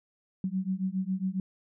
sine beating tone pair, 185 / 192.3 Hz, F#3 / G3, 0 / -33 cents, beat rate 7.3 Hz, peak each -31 dBFS, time 0.44-1.4 s, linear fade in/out 2 ms, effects none

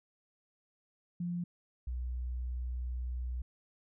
sine tone pair in turn, 174.61 / 61.73 Hz, F3 / B1, 0 / 0 cents, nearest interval octave + tritone, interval 1800 cents, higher first, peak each -33 / -34 dBFS, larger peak first, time 1.2-1.44 / 1.87-3.42 s, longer second, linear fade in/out 5 ms, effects none

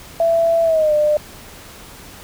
sine tone with pitch glide, 666 to 600.2 Hz, E5 to D5, +18 to +38 cents, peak -12 dBFS, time 0.2-1.17 s, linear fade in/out 2 ms, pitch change -180 cents, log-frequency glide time 0.63-0.93 s, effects pink hiss -39 dBFS RMS until 2.23 s

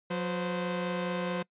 sawtooth tone pair together, 180 / 515.3 Hz, F#3 / C5, -47 / -27 cents, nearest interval octave + tritone, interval 1820 cents, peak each -28 / -30 dBFS, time 0.1-1.43 s, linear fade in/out 10 ms, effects noise-tail reverb RT60 0.1 s tail -24 dB re dry + resampled to 8000 Hz

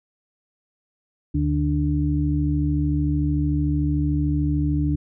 harmonic tone, 73.42 Hz, D2, in tune, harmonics 1 / 2 / 4, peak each -23 / -23 / -23 dBFS, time 1.34-4.96 s, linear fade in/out 10 ms, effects none

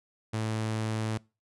sawtooth tone, 110 Hz, A2, in tune, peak -25 dBFS, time 0.33-1.18 s, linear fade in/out 10 ms, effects noise-tail reverb RT60 0.3 s tail -24 dB re dry + resampled to 24000 Hz

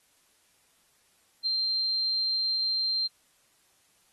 sine tone with ADSR envelope, 4158 Hz, C8, 12 cents flat, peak -23 dBFS, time 1.43-3.08 s, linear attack 37 ms, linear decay 5 ms, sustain -2 dB, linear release 20 ms, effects white hiss -66 dBFS RMS until 4.12 s + AAC 32 kbps

